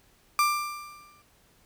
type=tone with exponential decay; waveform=35% pulse; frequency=1185 Hz; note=D6; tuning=15 cents sharp; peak=-17 dBFS; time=0.39-1.22 s; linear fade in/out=1 ms; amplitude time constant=180 ms; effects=pink hiss -62 dBFS RMS until 1.65 s